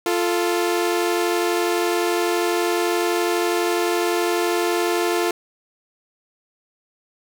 sawtooth tone pair together, 348.1 / 440 Hz, F4 / A4, -6 / 0 cents, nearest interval major third, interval 406 cents, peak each -16 / -20 dBFS, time 0.06-5.31 s, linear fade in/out 2 ms, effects none

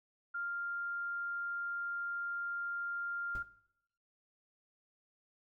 sine tone, 1396.9 Hz, F6, in tune, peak -36 dBFS, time 0.34-3.43 s, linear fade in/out 10 ms
brown noise with exponential decay, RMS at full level -41 dBFS, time 3.35-3.49 s, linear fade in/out 2 ms, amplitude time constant 29 ms
effects noise-tail reverb RT60 0.8 s tail -17 dB re dry

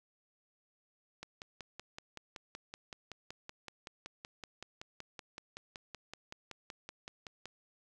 click train, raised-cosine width 0.2 ms, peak -27 dBFS, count 34, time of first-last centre 1.23-7.456 s, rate 5.3 Hz, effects none

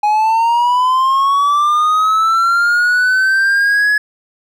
triangle linear sweep, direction up, 830.6 to 1698 Hz, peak -8 dBFS, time 0.03-3.98 s, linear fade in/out 5 ms, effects none

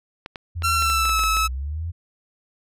clicks, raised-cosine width 0.3 ms, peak -17 dBFS, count 10, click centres 0.261 / 0.358 / 0.622 / 0.823 / 0.9 / 1.054 / 1.094 / 1.193 / 1.237 / 1.369 s
sine linear two-way sweep, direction down then up, 87.31 to 50.6 to 87.31 Hz, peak -25 dBFS, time 0.55-1.92 s, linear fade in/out 20 ms, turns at 1.3 s
sawtooth tone with pitch glide, 1358 to 1298.2 Hz, F6 to E6, -49 to -27 cents, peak -15 dBFS, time 0.63-1.48 s, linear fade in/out 20 ms, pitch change -78 cents, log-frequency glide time 0.75-1.19 s
effects resampled to 32000 Hz

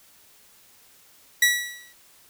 sawtooth tone with exponential decay, 1939 Hz, B6, 32 cents flat, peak -10 dBFS, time 1.42-1.93 s, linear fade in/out 5 ms, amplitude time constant 110 ms, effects white hiss -55 dBFS RMS until 2.29 s

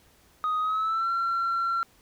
sine tone with pitch glide, 1249 to 1362 Hz, D#6 to F6, +6 to -44 cents, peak -22 dBFS, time 0.44-1.83 s, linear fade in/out 0 ms, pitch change +150 cents, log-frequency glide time 0.6-1.1 s, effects tanh soft clip ceiling -22 dBFS + pink hiss -60 dBFS RMS until 2.01 s

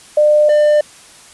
sine / triangle tone pair in turn, 600 / 597.8 Hz, D5 / D5, +37 / +31 cents, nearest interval unison, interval 6 cents, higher first, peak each -7 / -6 dBFS, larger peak second, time 0.17-0.49 / 0.49-0.81 s, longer neither, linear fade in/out 5 ms, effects white hiss -41 dBFS RMS until 1.33 s + resampled to 24000 Hz

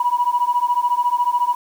sine beating tone pair, 966 / 980 Hz, B5 / B5, -39 / -14 cents, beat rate 14 Hz, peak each -18 dBFS, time 0-1.55 s, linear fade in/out 5 ms, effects tanh soft clip ceiling -8 dBFS + 7-bit

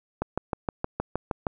click train, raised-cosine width 1 ms, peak -12 dBFS, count 9, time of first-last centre 0.22-1.468 s, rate 6.41 Hz, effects none

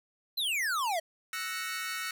square exponential sweep, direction down, 4200 to 622.3 Hz, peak -29 dBFS, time 0.37-1 s, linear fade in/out 10 ms
sawtooth chord, F# dominant seventh, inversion third, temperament equal, 1318.5 / 1480 / 1864.7 / 2217 Hz, E6 / F#6 / A#6 / C#7, 0 / 0 / 0 / 0 cents, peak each -36 dBFS, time 1.33-2.11 s, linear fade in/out 2 ms
effects none

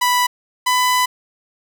sawtooth tone pair in turn, 987.8 / 999.9 Hz, B5 / B5, 0 / +21 cents, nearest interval unison, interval 21 cents, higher second, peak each -10 dBFS, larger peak neither, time 0.01-0.27 / 0.66-1.06 s, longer second, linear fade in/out 10 ms, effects none

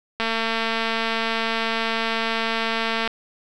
click train, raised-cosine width 0.3 ms, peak -8 dBFS, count 651, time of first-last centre 0.2-3.076 s, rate 226 Hz, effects none

